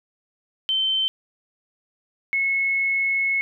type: tone pair in turn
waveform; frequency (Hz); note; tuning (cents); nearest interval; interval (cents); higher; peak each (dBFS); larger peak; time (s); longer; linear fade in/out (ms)
sine; 3093 / 2187; G7 / C#7; -24 / -24; tritone; 600; first; -19; neither; 0.69-1.08 / 2.33-3.41; second; 0
effects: none